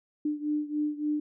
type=beating tone pair; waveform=sine; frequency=297.9 / 301.4 Hz; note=D4 / D4; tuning=+25 / +45 cents; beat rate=3.5 Hz; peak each=-29 / -32 dBFS; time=0.25-1.2 s; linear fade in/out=5 ms; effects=none